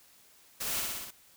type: noise with echo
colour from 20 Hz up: white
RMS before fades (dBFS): -35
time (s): 0.6-0.81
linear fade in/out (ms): 10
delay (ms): 60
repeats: 5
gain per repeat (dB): -2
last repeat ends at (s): 1.11
effects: white hiss -60 dBFS RMS until 1.36 s